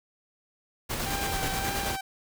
pink noise with tremolo, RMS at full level -30 dBFS, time 0.89-1.97 s, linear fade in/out 20 ms, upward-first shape square, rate 9.3 Hz, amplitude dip 30%
sawtooth tone with vibrato, 784 Hz, G5, in tune, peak -29 dBFS, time 1.06-2.01 s, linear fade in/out 5 ms, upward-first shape sine, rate 1.8 Hz, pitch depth 27 cents each way
effects none

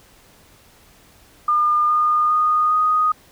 sine tone with pitch steps, 1208 / 1219.9 / 1232 / 1244.1 Hz, D6 / D#6 / D#6 / D#6, +48 / -35 / -17 / -1 cents, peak -14 dBFS, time 1.48-3.12 s, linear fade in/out 5 ms, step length 410 ms, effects pink hiss -51 dBFS RMS until 3.31 s

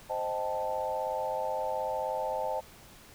sine chord, A half-diminished seventh, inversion first, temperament equal, 523.3 / 622.3 / 784 / 880 Hz, C5 / Eb5 / G5 / A5, 0 / 0 / 0 / 0 cents, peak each -35 / -35 / -38 / -34 dBFS, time 0.09-2.61 s, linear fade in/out 20 ms, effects pink hiss -53 dBFS RMS until 3.14 s

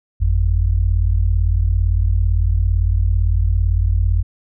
sine tone pair together, 49.51 / 87.31 Hz, G1 / F2, +18 / 0 cents, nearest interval minor seventh, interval 982 cents, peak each -15 / -16 dBFS, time 0.2-4.23 s, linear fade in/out 20 ms, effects none

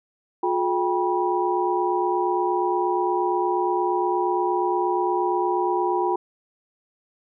sine tone cluster, 358 / 426.5 / 793 / 971 Hz, F4 / G#4 / G5 / B5, +43 / +46 / +20 / -30 cents, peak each -23 / -30 / -26 / -25 dBFS, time 0.43-6.16 s, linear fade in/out 5 ms, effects none

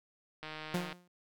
click train, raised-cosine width 0.3 ms, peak -27 dBFS, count 78, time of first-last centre 0.43-0.927 s, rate 155 Hz
sawtooth tone with exponential decay, 177.9 Hz, F3, 32 cents sharp, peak -25 dBFS, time 0.74-1.08 s, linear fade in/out 5 ms, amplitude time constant 73 ms
effects none

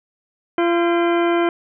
harmonic tone with a mistuned harmonic, 342.5 Hz, F4, 34 cents flat, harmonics 1 / 2 / 3 / 4 / 5 / 6 / 7 / 9, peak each -16 / -22 / -26 / -28 / -30 / -32 / -33 / -35 dBFS, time 0.58-1.49 s, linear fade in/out 2 ms, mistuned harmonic 5, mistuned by -120 cents, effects none

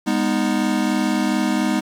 square chord, G# minor, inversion none, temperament equal with one note detuned, 204 / 246.9 / 311.1 Hz, G#3 / B3 / D#4, -31 / 0 / 0 cents, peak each -23 dBFS, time 0.06-1.81 s, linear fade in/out 20 ms, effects low-pass 10000 Hz 12 dB/octave + 7-bit

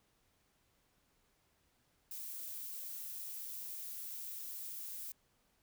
violet noise, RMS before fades -45 dBFS, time 2.11-5.12 s, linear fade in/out 2 ms, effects pink hiss -75 dBFS RMS until 5.62 s

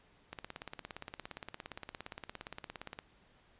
click train, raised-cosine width 0.3 ms, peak -26 dBFS, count 47, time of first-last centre 0.33-2.989 s, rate 17.3 Hz, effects pink hiss -66 dBFS RMS until 3.59 s + resampled to 8000 Hz

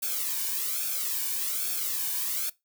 blue noise with flanger, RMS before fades -30 dBFS, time 0.02-2.5 s, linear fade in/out 10 ms, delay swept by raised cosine 1 to 1.53 ms, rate 1.2 Hz, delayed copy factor -0.95, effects noise-tail reverb RT60 0.2 s tail -21 dB re dry

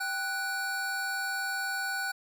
square tone pair together, 784 / 1480 Hz, G5 / F#6, 0 / 0 cents, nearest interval major seventh, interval 1100 cents, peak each -38 / -32 dBFS, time 0-2.12 s, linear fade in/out 10 ms, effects none

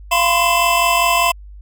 square tone cluster, 690 / 1004 / 1049 / 2649 Hz, F5 / B5 / C6 / E7, -21 / +28 / +4 / +8 cents, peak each -19 dBFS, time 0.11-1.32 s, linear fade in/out 10 ms, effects added 50 Hz sine -34 dBFS peak until 1.61 s

